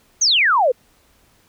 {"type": "exponential sweep", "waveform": "sine", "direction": "down", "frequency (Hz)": [6645, 461.2], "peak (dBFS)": -12, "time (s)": [0.21, 0.72], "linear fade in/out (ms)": 10, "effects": ["pink hiss -57 dBFS RMS until 1.48 s"]}